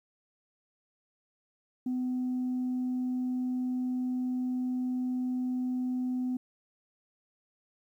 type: tone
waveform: sine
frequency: 252.4 Hz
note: B3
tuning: 38 cents sharp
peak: -27 dBFS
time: 1.86-6.37 s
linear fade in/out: 5 ms
effects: tanh soft clip ceiling -26 dBFS + 11-bit